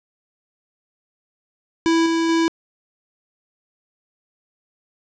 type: tone with level steps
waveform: square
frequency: 329.6 Hz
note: E4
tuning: in tune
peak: -15 / -18 / -16 dBFS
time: 1.86-2.48 s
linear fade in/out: 0 ms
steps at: 2.06 / 2.29 s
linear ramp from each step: 2 ms
effects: resampled to 16000 Hz + 8-bit